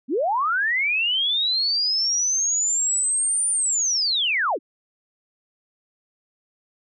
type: linear two-way sweep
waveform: sine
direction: up then down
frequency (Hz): 216.8 to 9300 to 216.8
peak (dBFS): -19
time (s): 0.08-4.59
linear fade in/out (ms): 50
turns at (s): 3.5
effects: none